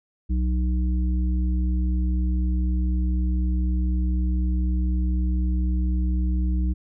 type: harmonic tone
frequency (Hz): 62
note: B1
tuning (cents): +7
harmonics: 1 / 3 / 5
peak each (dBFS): -20 / -30 / -34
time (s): 0.29-6.74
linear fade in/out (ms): 20
effects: none